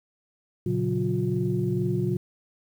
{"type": "tone cluster", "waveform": "sine", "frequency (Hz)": [117.2, 139.7, 183.7, 357.2], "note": ["A#2", "C#3", "F#3", "F4"], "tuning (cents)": [10, 14, -12, 39], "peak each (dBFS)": -28, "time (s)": [0.66, 2.17], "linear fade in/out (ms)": 5, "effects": ["tanh soft clip ceiling -12 dBFS", "9-bit"]}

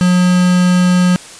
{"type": "tone with quantisation", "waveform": "triangle", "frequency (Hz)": 180.2, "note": "F#3", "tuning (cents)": -45, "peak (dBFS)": -6, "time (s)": [0.01, 1.16], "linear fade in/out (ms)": 0, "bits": 3, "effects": ["white hiss -34 dBFS RMS until 1.39 s", "resampled to 22050 Hz"]}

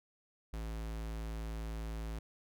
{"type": "tone", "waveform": "square", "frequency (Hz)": 55, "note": "A1", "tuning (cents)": 0, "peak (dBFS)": -39, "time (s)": [0.53, 2.19], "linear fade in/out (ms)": 5, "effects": []}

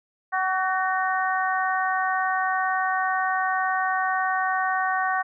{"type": "harmonic tone with a mistuned harmonic", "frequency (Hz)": 376.5, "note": "F#4", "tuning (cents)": 30, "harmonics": [2, 3, 4, 5], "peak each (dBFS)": [-25, -27, -28, -29], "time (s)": [0.32, 5.23], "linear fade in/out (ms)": 20, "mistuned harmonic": 5, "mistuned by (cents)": -35, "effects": []}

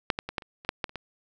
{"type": "clicks", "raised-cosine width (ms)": 0.3, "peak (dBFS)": [-6, -13, -18, -12, -29, -29, -8, -11, -30, -19], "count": 10, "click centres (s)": [0.102, 0.189, 0.29, 0.382, 0.422, 0.649, 0.691, 0.842, 0.894, 0.957], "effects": []}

